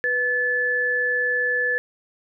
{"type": "tone pair together", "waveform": "sine", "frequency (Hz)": [493.9, 1732.3], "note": ["B4", "A6"], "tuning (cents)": [0, -27], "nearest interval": "octave + minor seventh", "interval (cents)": 2173, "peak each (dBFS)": [-27, -20], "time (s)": [0.04, 1.78], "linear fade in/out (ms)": 0, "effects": []}